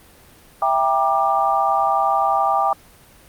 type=chord; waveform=sine; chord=E half-diminished seventh; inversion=none; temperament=just; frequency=659.3 / 791.1 / 949.3 / 1186.7 Hz; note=E5 / G5 / Bb5 / D6; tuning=0 / +16 / +31 / +18 cents; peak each=-23 / -18 / -24 / -20 dBFS; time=0.62-2.73 s; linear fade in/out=2 ms; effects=pink hiss -48 dBFS RMS until 3.28 s + Opus 32 kbps